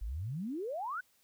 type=exponential sweep; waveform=sine; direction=up; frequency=45.24 to 1560 Hz; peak=-35 dBFS; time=0.01-1.01 s; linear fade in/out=10 ms; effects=white hiss -70 dBFS RMS until 1.23 s